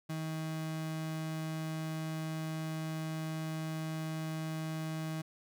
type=tone; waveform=35% pulse; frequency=158.6 Hz; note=D#3; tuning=33 cents sharp; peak=-34 dBFS; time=0.09-5.22 s; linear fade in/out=10 ms; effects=none